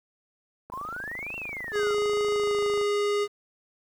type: click train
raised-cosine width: 1 ms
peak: -27 dBFS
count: 57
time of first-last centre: 0.7-2.813 s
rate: 26.5 Hz
type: exponential two-way sweep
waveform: sine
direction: up then down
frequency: 987.8 to 2764 to 1322 Hz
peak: -33 dBFS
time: 0.72-1.94 s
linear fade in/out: 5 ms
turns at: 1.36 s
type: tone with pitch glide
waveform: square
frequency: 415.3 to 411.2 Hz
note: G#4 to G#4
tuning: 0 to -17 cents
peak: -24 dBFS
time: 1.72-3.28 s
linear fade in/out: 50 ms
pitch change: -17 cents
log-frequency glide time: 2.3-2.57 s
effects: low-pass 7000 Hz 12 dB/octave + 9-bit